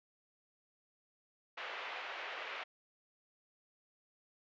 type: band-pass noise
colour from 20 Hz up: white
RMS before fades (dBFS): -44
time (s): 1.57-2.64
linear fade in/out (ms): 10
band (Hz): 470 to 2800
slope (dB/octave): 24
effects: resampled to 16000 Hz